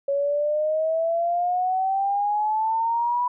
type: exponential sweep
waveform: sine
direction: up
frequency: 554.4 to 987.8 Hz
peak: -20 dBFS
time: 0.08-3.28 s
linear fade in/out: 5 ms
effects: none